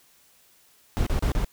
brown noise bursts, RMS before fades -23 dBFS, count 4, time 0.97-1.446 s, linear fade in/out 0 ms, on 95 ms, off 32 ms, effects white hiss -59 dBFS RMS until 1.52 s

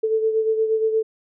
sine beating tone pair, 440 / 448.5 Hz, A4 / A4, 0 / +33 cents, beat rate 8.5 Hz, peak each -18 / -26 dBFS, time 0.03-1.03 s, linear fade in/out 10 ms, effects none

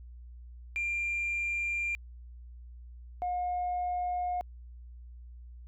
sine tone pair in turn, 2385 / 717.3 Hz, D7 / F5, +26 / +46 cents, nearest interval octave + major sixth, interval 2080 cents, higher first, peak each -28 dBFS, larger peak neither, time 0.76-1.95 / 3.22-4.41 s, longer neither, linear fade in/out 0 ms, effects tanh soft clip ceiling -26 dBFS + added 60 Hz sine -45 dBFS peak until 5.67 s

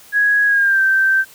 sine tone with pitch glide, 1662 to 1559.7 Hz, G#6 to G6, +1 to -9 cents, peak -11 dBFS, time 0.12-1.25 s, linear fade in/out 50 ms, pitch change -110 cents, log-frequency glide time 0.46-0.82 s, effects white hiss -44 dBFS RMS until 1.34 s

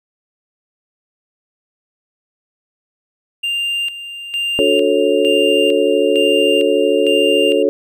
triangle tone with tremolo, 2794 Hz, F7, in tune, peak -15 dBFS, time 3.43-7.63 s, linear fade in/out 10 ms, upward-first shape square, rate 1.1 Hz, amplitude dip 70%
sine chord, D major seventh, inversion none, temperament just, 293.7 / 367.1 / 440.5 / 550.6 Hz, D4 / F#4 / A4 / C#5, 0 / -14 / +2 / -12 cents, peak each -19 / -18 / -15 / -16 dBFS, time 4.59-7.69 s, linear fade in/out 0 ms
effects none

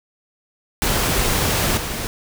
pink noise with level steps, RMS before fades -19 / -26 dBFS, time 0.82-2.07 s, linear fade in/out 0 ms, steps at 1.77 s, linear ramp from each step 5 ms, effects none

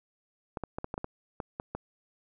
clicks, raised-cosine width 1 ms, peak -20 dBFS, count 10, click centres 0.572 / 0.637 / 0.785 / 0.844 / 0.941 / 0.979 / 1.044 / 1.402 / 1.599 / 1.75 s, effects none

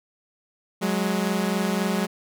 sawtooth tone pair together, 185 / 208.8 Hz, F#3 / G#3, 0 / +10 cents, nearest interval major second, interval 210 cents, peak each -21 dBFS, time 0.81-2.07 s, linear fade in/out 20 ms, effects none

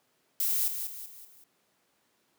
violet noise with echo, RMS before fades -28 dBFS, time 0.4-0.68 s, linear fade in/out 2 ms, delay 190 ms, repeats 4, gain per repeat -7 dB, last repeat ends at 1.44 s, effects pink hiss -71 dBFS RMS until 2.38 s + high-pass 200 Hz 12 dB/octave

